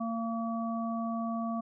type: harmonic tone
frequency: 228.4 Hz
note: A#3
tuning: 35 cents flat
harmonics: 1 / 3 / 5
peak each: -32 / -37 / -39 dBFS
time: 0-1.61 s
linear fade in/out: 10 ms
effects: none